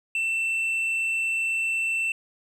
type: tone with tanh clipping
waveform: sine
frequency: 2678 Hz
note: E7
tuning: 27 cents sharp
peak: -24 dBFS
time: 0.15-2.12 s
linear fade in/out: 2 ms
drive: 4 dB
effects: none